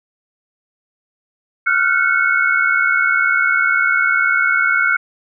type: tone cluster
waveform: sine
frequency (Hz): 1381 / 1441 / 1521 / 2199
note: F6 / F#6 / F#6 / C#7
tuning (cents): -20 / -46 / +47 / -14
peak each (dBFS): -18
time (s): 1.66-4.97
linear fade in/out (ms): 10
effects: none